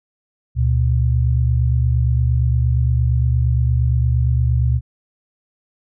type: tone pair together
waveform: sine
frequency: 71.96 / 120.6 Hz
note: D2 / B2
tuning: -35 / -41 cents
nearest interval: major sixth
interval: 894 cents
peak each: -16 dBFS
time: 0.55-4.81 s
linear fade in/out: 50 ms
effects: none